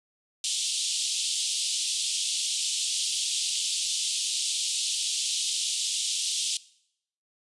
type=band-pass noise; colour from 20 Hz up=pink; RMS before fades=-29 dBFS; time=0.44-6.57 s; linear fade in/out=2 ms; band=3000 to 9700 Hz; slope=48 dB/octave; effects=noise-tail reverb RT60 0.7 s tail -20 dB re dry + resampled to 24000 Hz